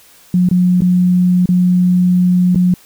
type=tone with dropouts; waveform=sine; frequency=180.1 Hz; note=F#3; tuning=46 cents flat; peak=-8 dBFS; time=0.34-2.74 s; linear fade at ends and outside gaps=2 ms; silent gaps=0.489-0.512 / 0.807-0.819 / 1.458-1.489 / 2.548-2.557 s; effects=white hiss -45 dBFS RMS until 2.85 s